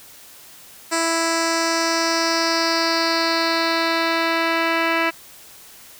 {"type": "tone with low-pass filter sweep", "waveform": "10% pulse", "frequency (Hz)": 330, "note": "E4", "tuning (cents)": 2, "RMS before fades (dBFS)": -20, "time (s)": [0.91, 5.11], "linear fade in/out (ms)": 20, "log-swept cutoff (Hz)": [7600, 2900], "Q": 3.4, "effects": ["white hiss -44 dBFS RMS until 5.99 s"]}